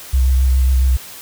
sine tone with vibrato, 64.7 Hz, C2, 19 cents flat, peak -10 dBFS, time 0.13-0.97 s, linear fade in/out 10 ms, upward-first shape triangle, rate 7.3 Hz, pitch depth 36 cents each way, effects white hiss -35 dBFS RMS until 1.21 s

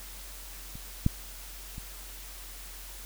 clicks, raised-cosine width 5 ms, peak -30 / -10 / -28 dBFS, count 3, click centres 0.755 / 1.064 / 1.781 s, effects added 45 Hz sine -45 dBFS peak until 3.05 s + white hiss -46 dBFS RMS until 3.05 s

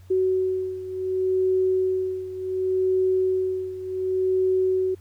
sine beating tone pair, 373.9 / 374.58 Hz, F#4 / F#4, +18 / +21 cents, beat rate 0.68 Hz, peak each -22 / -26 dBFS, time 0.1-4.95 s, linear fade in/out 10 ms, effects added 91 Hz sine -45 dBFS peak until 5 s + pink hiss -60 dBFS RMS until 5 s

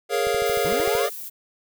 square chord, Bb minor seventh, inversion third, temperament equal, 415.3 / 466.2 / 554.4 / 698.5 Hz, Ab4 / Bb4 / Db5 / F5, 0 / 0 / 0 / 0 cents, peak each -26 / -26 / -28 / -28 dBFS, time 0.09-1.1 s, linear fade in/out 50 ms
click train, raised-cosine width 5 ms, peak -27 dBFS, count 10, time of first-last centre 0.27-0.952 s, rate 13.2 Hz
violet noise, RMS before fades -35 dBFS, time 0.45-1.3 s, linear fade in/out 20 ms
25% pulse linear sweep, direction up, 139.6 to 619 Hz, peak -25 dBFS, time 0.65-1.09 s, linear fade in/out 5 ms
effects none

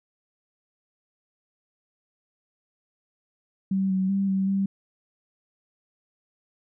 sine tone with pitch steps, 192.5 / 188.8 / 196.2 / 192.2 / 195.4 Hz, G3 / F#3 / G3 / G3 / G3, -31 / +35 / +2 / -34 / -5 cents, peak -21 dBFS, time 3.71-4.66 s, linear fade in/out 5 ms, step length 190 ms, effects none

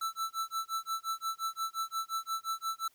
square tone with tremolo, 1325 Hz, E6, 9 cents sharp, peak -31 dBFS, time 0.01-2.88 s, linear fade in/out 5 ms, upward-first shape sine, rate 5.7 Hz, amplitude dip 100%, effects white hiss -68 dBFS RMS until 2.94 s

